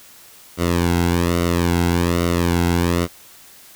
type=tone with flanger; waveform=sawtooth; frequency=86.4 Hz; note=F2; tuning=18 cents flat; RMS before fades=-18 dBFS; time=0.57-3.08 s; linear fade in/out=50 ms; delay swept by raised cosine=1.2 to 1.7 ms; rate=1.2 Hz; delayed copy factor=-0.85; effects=white hiss -45 dBFS RMS until 3.75 s